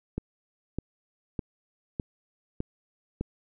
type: click train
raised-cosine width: 3 ms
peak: -17 dBFS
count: 6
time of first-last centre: 0.18-3.21 s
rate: 1.65 Hz
effects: none